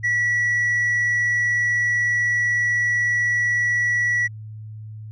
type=tone with tanh clipping; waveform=triangle; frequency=1942 Hz; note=B6; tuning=30 cents flat; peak=-18 dBFS; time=0.03-4.28 s; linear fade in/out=20 ms; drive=6 dB; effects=added 108 Hz sine -33 dBFS peak until 5.11 s